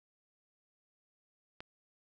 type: click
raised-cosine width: 0.3 ms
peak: -28 dBFS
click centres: 1.605 s
effects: none